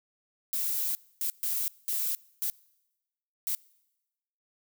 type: noise bursts at uneven times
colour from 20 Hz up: violet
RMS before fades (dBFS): -30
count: 6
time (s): 0.53-0.95 / 1.21-1.3 / 1.43-1.68 / 1.88-2.15 / 2.42-2.5 / 3.47-3.55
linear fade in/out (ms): 0
effects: noise-tail reverb RT60 1.0 s tail -24 dB re dry